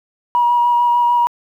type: tone with vibrato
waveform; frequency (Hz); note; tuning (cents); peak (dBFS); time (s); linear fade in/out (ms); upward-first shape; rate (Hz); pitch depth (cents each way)
sine; 960; B5; -49; -10; 0.35-1.27; 0; square; 6.7; 11
effects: tanh soft clip ceiling -6 dBFS + 8-bit